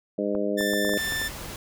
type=harmonic tone; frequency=102.2 Hz; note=G#2; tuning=27 cents flat; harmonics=2 / 3 / 4 / 5 / 6; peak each=-30 / -30 / -30 / -30 / -30 dBFS; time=0.18-0.98 s; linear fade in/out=5 ms
type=clicks; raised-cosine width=1 ms; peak=-21 dBFS; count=8; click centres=0.351 / 0.608 / 0.735 / 0.849 / 0.893 / 0.937 / 1.122 / 1.216 s
type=tone; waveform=sawtooth; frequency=1774 Hz; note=A6; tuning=14 cents sharp; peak=-23 dBFS; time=0.57-1.29 s; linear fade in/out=20 ms
type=noise; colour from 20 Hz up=pink; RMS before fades=-37 dBFS; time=0.97-1.56 s; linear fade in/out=2 ms
effects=none